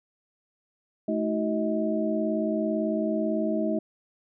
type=tone cluster; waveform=sine; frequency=216.4 / 315.8 / 373.9 / 635 Hz; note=A3 / D#4 / F#4 / D#5; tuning=-29 / +26 / +18 / +35 cents; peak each=-28 / -29 / -33 / -29 dBFS; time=1.08-3.79 s; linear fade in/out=5 ms; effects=none